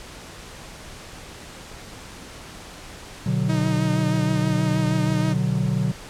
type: chord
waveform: triangle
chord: B minor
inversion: none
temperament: just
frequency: 123.47 / 148.16 / 185.21 Hz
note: B2 / D3 / F#3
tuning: 0 / +16 / +2 cents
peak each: -22 dBFS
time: 3.26-5.92 s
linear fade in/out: 5 ms
type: tone with vibrato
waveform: sawtooth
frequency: 311.1 Hz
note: D#4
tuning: in tune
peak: -22 dBFS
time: 3.48-5.34 s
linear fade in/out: 20 ms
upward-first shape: sine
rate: 6.3 Hz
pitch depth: 34 cents each way
effects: pink hiss -40 dBFS RMS until 6.09 s + low-pass 9000 Hz 12 dB/octave